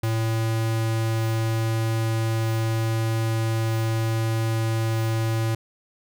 square tone, 112.4 Hz, A2, 37 cents sharp, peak -22 dBFS, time 0.03-5.55 s, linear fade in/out 5 ms, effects none

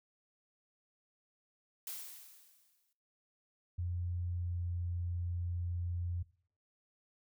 blue noise with exponential decay, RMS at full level -41 dBFS, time 1.87-2.93 s, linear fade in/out 2 ms, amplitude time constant 230 ms
sine tone with pitch glide, 88 to 87.34 Hz, F2 to F2, +14 to +1 cents, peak -34 dBFS, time 3.78-6.23 s, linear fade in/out 10 ms, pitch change -13 cents, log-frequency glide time 4.3-4.6 s
effects noise-tail reverb RT60 0.5 s tail -19 dB re dry

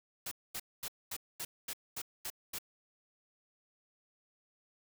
white noise bursts, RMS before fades -40 dBFS, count 9, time 0.26-2.586 s, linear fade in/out 5 ms, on 54 ms, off 230 ms, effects none

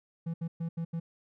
triangle tone bursts at uneven times, 166.1 Hz, E3, 13 cents sharp, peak -29 dBFS, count 5, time 0.26-0.34 / 0.41-0.48 / 0.6-0.69 / 0.77-0.85 / 0.93-1 s, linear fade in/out 10 ms, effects none

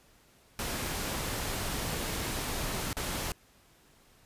pink noise with dropouts, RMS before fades -34 dBFS, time 0.59-3.32 s, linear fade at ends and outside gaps 1 ms, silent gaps 2.93-2.968 s, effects pink hiss -62 dBFS RMS until 4.25 s + resampled to 32000 Hz

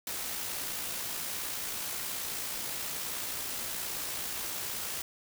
white noise with amplitude modulation, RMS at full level -35 dBFS, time 0.07-5.02 s, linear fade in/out 2 ms, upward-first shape sine, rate 58.8 Hz, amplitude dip 30%, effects none

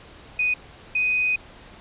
sine tone pair in turn, 2489 / 2499 Hz, D#7 / D#7, 0 / +7 cents, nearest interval unison, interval 7 cents, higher second, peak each -19 dBFS, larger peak neither, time 0.39-0.54 / 0.95-1.36 s, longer second, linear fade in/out 5 ms, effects pink hiss -46 dBFS RMS until 1.8 s + resampled to 8000 Hz

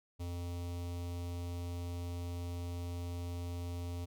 square tone with notch filter, 87.2 Hz, F2, 2 cents flat, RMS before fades -40 dBFS, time 0.19-4.06 s, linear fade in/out 20 ms, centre 1600 Hz, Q 1.1, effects none

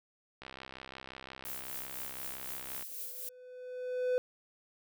click train, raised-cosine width 0.3 ms, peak -29 dBFS, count 159, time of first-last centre 0.42-2.825 s, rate 65.7 Hz
violet noise with tremolo, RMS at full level -40 dBFS, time 1.45-3.29 s, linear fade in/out 2 ms, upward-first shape triangle, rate 4 Hz, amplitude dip 50%
triangle tone with exponential growth, 502 Hz, B4, 28 cents sharp, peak -24 dBFS, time 2.89-4.18 s, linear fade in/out 0 ms, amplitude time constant 280 ms
effects none

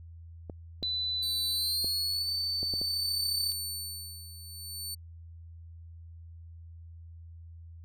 clicks, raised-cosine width 2 ms, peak -26 dBFS, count 6, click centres 0.498 / 0.827 / 1.845 / 2.63 / 2.738 / 2.815 s
sine tone with pitch glide, 3993 to 4534 Hz, B7 to C#8, +18 to +38 cents, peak -29 dBFS, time 0.83-3.52 s, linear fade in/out 0 ms, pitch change +220 cents, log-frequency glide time 1.47-2.3 s
20% pulse tone with tremolo, 4500 Hz, C#8, 25 cents sharp, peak -27 dBFS, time 1.22-4.95 s, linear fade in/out 10 ms, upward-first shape sine, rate 0.56 Hz, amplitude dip 80%
effects added 83 Hz sine -45 dBFS peak until 7.84 s

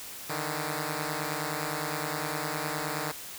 5% pulse beating tone pair, 148.5 / 158.2 Hz, D3 / D#3, +20 / +29 cents, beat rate 9.7 Hz, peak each -22 / -23 dBFS, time 0.29-3.12 s, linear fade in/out 10 ms, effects white hiss -42 dBFS RMS until 3.38 s

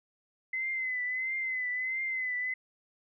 sine tone with vibrato, 2040 Hz, C7, 44 cents flat, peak -30 dBFS, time 0.53-2.54 s, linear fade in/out 5 ms, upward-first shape triangle, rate 1.5 Hz, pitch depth 59 cents each way, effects none

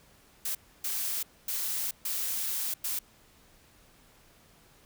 blue noise bursts at uneven times, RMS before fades -32 dBFS, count 5, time 0.45-0.55 / 0.84-1.23 / 1.48-1.91 / 2.05-2.74 / 2.84-2.99 s, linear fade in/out 5 ms, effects pink hiss -60 dBFS RMS until 4.85 s

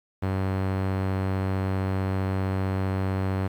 sawtooth tone, 95.4 Hz, G2, 47 cents flat, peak -20 dBFS, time 0.22-3.48 s, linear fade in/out 10 ms, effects low-pass 2000 Hz 12 dB/octave + 9-bit

